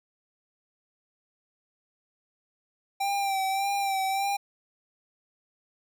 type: tone with vibrato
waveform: square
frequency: 784 Hz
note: G5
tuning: in tune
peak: -26 dBFS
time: 3-4.37 s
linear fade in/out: 10 ms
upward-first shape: sine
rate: 1.7 Hz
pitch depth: 39 cents each way
effects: none